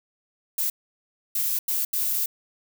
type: noise bursts at uneven times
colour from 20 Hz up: violet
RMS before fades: -25 dBFS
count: 4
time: 0.58-0.7 / 1.35-1.59 / 1.68-1.85 / 1.93-2.26 s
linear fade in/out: 5 ms
effects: none